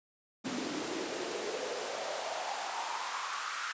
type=noise with high-pass filter sweep; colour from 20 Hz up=pink; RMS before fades=-37 dBFS; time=0.44-3.73 s; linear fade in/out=20 ms; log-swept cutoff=250 to 1400 Hz; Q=4; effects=resampled to 16000 Hz